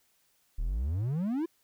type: exponential sweep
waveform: triangle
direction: up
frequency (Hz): 33.86 to 349.2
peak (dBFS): -26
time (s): 0.58-1.46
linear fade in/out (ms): 10
effects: white hiss -70 dBFS RMS until 1.63 s